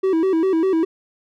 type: tone with vibrato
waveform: triangle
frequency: 351.8 Hz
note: F4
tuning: 13 cents sharp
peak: -13 dBFS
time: 0.03-0.85 s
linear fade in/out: 10 ms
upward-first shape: square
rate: 5 Hz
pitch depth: 140 cents each way
effects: none